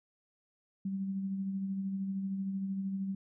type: tone with tremolo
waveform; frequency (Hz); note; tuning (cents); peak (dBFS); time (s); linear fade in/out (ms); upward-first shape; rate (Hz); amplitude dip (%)
sine; 193.8; G3; -20; -31; 0.85-3.15; 5; sine; 13; 35
effects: none